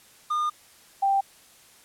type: tone pair in turn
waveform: triangle / sine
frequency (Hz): 1215 / 786.5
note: D#6 / G5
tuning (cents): -42 / +6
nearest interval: minor sixth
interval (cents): 752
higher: first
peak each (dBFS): -21 / -19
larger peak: second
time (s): 0.3-0.5 / 1.02-1.21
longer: first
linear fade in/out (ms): 10
effects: white hiss -54 dBFS RMS until 1.84 s + low-pass 12000 Hz 12 dB/octave